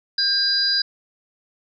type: tone cluster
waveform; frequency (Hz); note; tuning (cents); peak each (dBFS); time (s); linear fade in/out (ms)
sine; 1594 / 3992 / 4860; G6 / B7 / D#8; +28 / +18 / -42; -26 / -26 / -18; 0.18-0.82; 5
effects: none